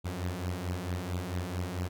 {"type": "beating tone pair", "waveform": "sawtooth", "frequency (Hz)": [87.31, 91.81], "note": ["F2", "F#2"], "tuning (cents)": [0, -13], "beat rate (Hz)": 4.5, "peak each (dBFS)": [-32, -31], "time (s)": [0.04, 1.89], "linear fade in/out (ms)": 20, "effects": []}